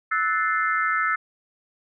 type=chord; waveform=sine; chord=F# half-diminished seventh; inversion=third; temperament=equal with one note detuned; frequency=1307.1 / 1480 / 1760 / 2093 Hz; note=E6 / F#6 / A6 / C7; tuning=-15 / 0 / 0 / 0 cents; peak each=-23 / -28 / -26 / -29 dBFS; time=0.11-1.16 s; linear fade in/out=10 ms; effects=none